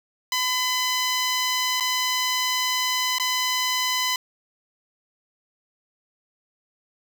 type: tone with dropouts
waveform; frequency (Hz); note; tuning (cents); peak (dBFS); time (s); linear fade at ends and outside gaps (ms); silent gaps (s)
10% pulse; 1010; B5; +39; -13; 0.32-4.16; 2; 1.8-1.806 / 3.184-3.198
effects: none